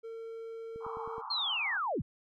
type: tone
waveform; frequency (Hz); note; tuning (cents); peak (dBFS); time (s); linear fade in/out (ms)
triangle; 453.7; A#4; -47; -38; 0.03-1.22; 20
type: click train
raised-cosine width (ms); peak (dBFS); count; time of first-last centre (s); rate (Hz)
3; -37; 5; 0.76-1.181; 9.49
type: band-pass noise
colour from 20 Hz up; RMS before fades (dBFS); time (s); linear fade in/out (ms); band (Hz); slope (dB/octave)
pink; -42; 0.8-1.81; 50; 800 to 1300; 96
type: linear sweep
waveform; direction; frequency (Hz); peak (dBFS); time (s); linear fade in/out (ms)
sine; down; 4328 to 58.5; -30; 1.3-2.02; 10
effects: none